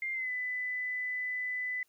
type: tone with pitch glide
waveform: sine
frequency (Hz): 2100 to 1999.4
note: C7 to B6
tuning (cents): +6 to +21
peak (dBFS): -32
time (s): 0.02-1.83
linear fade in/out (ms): 2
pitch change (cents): -85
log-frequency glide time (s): 0.13-0.3
effects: white hiss -73 dBFS RMS until 1.88 s